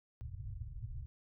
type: low-pass noise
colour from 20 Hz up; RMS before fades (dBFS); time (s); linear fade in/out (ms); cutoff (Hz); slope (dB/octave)
white; -44; 0.21-1.06; 0; 130; 96
effects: none